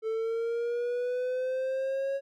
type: linear sweep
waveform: triangle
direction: up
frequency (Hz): 440 to 552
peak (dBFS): -26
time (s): 0.02-2.21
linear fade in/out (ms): 50
effects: none